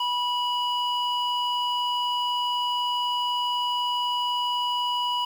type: tone with low-pass filter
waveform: square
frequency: 978 Hz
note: B5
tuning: 17 cents flat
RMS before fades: -26 dBFS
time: 0-5.25 s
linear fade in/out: 5 ms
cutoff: 3400 Hz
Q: 2.9
effects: 8-bit